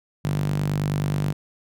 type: tone with high-pass filter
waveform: sawtooth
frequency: 49.36 Hz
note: G1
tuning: 13 cents sharp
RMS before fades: -24 dBFS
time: 0.24-1.33 s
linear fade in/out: 10 ms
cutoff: 140 Hz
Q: 4.4
effects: none